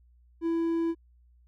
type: tone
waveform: triangle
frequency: 332.1 Hz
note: E4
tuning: 13 cents sharp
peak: -23 dBFS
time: 0.41-0.95 s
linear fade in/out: 50 ms
effects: added 60 Hz sine -57 dBFS peak until 1.47 s